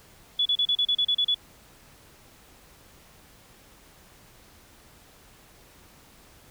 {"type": "tone bursts", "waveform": "sine", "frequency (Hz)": 3418, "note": "G#7", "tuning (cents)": 49, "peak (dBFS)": -20, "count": 10, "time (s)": [0.39, 1.346], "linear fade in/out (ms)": 5, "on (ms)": 65, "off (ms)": 34, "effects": ["pink hiss -54 dBFS RMS until 6.5 s"]}